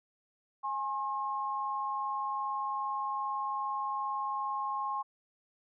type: tone pair together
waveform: sine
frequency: 830.6 / 1073.1 Hz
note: G#5 / C6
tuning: 0 / +43 cents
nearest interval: major third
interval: 443 cents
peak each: -36 / -33 dBFS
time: 0.63-5.03 s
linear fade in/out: 20 ms
effects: none